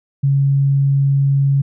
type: tone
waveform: sine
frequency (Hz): 138.59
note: C#3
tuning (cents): 0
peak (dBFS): -11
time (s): 0.23-1.62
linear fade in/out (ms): 10
effects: none